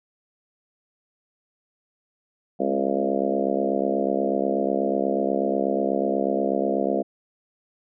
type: harmonic tone with a mistuned harmonic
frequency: 68.2 Hz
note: C#2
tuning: 28 cents flat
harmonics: 3 / 4 / 5 / 6 / 7 / 8 / 9 / 10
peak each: -29 / -29 / -29 / -29 / -29 / -29 / -29 / -29 dBFS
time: 2.59-7.03 s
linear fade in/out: 20 ms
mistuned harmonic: 4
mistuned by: -21 cents
effects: none